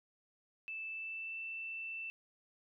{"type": "tone with pitch glide", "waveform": "sine", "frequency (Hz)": [2637, 2665], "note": ["E7", "E7"], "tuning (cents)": [0, 18], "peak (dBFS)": -40, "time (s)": [0.68, 2.1], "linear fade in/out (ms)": 0, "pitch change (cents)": 18, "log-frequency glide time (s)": [0.87, 1.39], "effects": []}